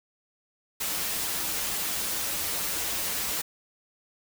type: noise with comb filter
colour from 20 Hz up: white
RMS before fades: -30 dBFS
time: 0.8-3.42 s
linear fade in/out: 10 ms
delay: 7.9 ms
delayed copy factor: -0.55
effects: none

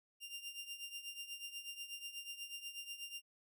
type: tone with tremolo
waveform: sawtooth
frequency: 2794 Hz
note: F7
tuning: in tune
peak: -39 dBFS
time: 0.2-3.22 s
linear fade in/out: 50 ms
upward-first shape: triangle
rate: 8.2 Hz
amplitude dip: 80%
effects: none

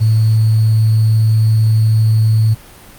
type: tone with sample-and-hold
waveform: sine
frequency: 110.3 Hz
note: A2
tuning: 5 cents sharp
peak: -8 dBFS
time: 0-2.55 s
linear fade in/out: 20 ms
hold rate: 4410 Hz
effects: pink hiss -39 dBFS RMS until 2.98 s + Opus 48 kbps

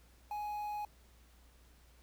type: tone with quantisation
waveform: triangle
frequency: 835 Hz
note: G#5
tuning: 9 cents sharp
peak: -35 dBFS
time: 0.31-0.85 s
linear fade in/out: 2 ms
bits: 10
effects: added 60 Hz sine -61 dBFS peak until 2.02 s + pink hiss -67 dBFS RMS until 2.02 s

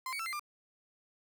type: tone with pitch steps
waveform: 35% pulse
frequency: 1038 / 2247 / 1334 / 2084 / 1194 Hz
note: C6 / C#7 / E6 / C7 / D6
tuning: -14 / +23 / +20 / -7 / +28 cents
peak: -34 dBFS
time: 0.06-0.395 s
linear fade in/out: 2 ms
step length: 67 ms
effects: none

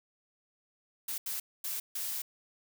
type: noise bursts at uneven times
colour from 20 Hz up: blue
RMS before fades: -36 dBFS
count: 4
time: 1.08-1.18 / 1.26-1.4 / 1.64-1.8 / 1.95-2.22 s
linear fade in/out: 5 ms
effects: none

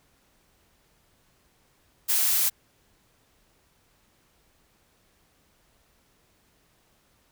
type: noise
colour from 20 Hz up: blue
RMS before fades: -23 dBFS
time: 2.08-2.5 s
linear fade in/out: 20 ms
effects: pink hiss -65 dBFS RMS until 7.31 s

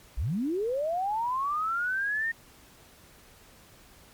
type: linear sweep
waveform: sine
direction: up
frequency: 41 to 1854 Hz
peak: -26 dBFS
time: 0.17-2.32 s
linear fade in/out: 10 ms
effects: pink hiss -55 dBFS RMS until 4.13 s + MP3 96 kbps

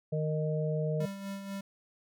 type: harmonic tone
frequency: 154.5 Hz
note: D#3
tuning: 12 cents flat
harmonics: 1 / 3 / 4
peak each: -30 / -35 / -36 dBFS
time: 0.12-1.06 s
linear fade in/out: 10 ms
type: tone with tremolo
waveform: square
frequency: 197 Hz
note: G3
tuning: 9 cents sharp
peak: -36 dBFS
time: 1-1.61 s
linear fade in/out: 5 ms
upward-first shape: sine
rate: 4.1 Hz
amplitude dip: 50%
effects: none

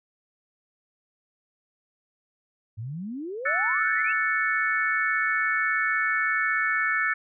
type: exponential sweep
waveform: sine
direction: up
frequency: 102.1 to 2823 Hz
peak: -31 dBFS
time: 2.77-4.13 s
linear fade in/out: 20 ms
type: chord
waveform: sine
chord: F# minor seventh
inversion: third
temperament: equal with one note detuned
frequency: 1318.5 / 1474.9 / 1760 / 2217 Hz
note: E6 / F#6 / A6 / C#7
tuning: 0 / -6 / 0 / 0 cents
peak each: -29 / -29 / -25 / -29 dBFS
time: 3.45-7.14 s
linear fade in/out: 10 ms
effects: none

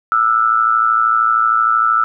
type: tone with amplitude modulation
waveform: sine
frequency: 1324 Hz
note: E6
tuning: 7 cents sharp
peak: -7 dBFS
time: 0.12-2.04 s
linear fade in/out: 0 ms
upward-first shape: sine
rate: 113 Hz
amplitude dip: 80%
effects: none

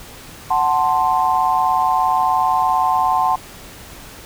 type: chord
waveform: sine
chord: F# diminished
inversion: none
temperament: equal with one note detuned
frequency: 743 / 880 / 1046.5 Hz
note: F#5 / A5 / C6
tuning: +7 / 0 / 0 cents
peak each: -18 dBFS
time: 0.5-3.36 s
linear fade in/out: 10 ms
effects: pink hiss -38 dBFS RMS until 4.25 s

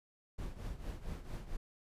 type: noise with tremolo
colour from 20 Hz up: brown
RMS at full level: -39 dBFS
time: 0.38-1.57 s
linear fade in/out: 10 ms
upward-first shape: triangle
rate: 4.4 Hz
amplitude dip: 80%
effects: resampled to 32000 Hz

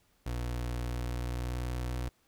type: tone with pitch glide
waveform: 30% pulse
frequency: 60.1 to 61.4 Hz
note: B1 to B1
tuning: -46 to -9 cents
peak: -30 dBFS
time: 0.26-2.09 s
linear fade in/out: 5 ms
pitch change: +37 cents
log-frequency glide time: 0.83-1.68 s
effects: pink hiss -70 dBFS RMS until 2.27 s

